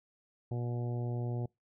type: harmonic tone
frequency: 120.6 Hz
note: B2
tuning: 41 cents flat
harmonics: 1 / 2 / 3 / 4 / 5 / 6 / 7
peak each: -33 / -44 / -43 / -48 / -50 / -50 / -55 dBFS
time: 0.51-1.46 s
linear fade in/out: 5 ms
effects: noise-tail reverb RT60 0.2 s tail -26 dB re dry